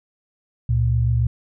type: tone pair together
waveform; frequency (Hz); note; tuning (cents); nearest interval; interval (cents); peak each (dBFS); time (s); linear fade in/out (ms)
sine; 69.04 / 116.2; C#2 / A#2; -6 / -5; major sixth; 901; -21 / -17; 0.69-1.27; 5
effects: none